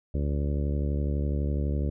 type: harmonic tone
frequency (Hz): 72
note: D2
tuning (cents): -34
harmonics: 1 / 2 / 3 / 4 / 5 / 6 / 7 / 8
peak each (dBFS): -26 / -32 / -36 / -38 / -40 / -42 / -43 / -44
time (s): 0.14-1.9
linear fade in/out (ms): 5
effects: none